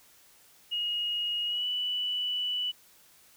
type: tone with pitch glide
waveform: sine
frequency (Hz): 2877 to 2966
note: F#7 to F#7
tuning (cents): -49 to +4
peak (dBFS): -28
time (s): 0.71-2.72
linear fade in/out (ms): 20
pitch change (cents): +53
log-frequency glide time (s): 1.46-1.66
effects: white hiss -59 dBFS RMS until 3.36 s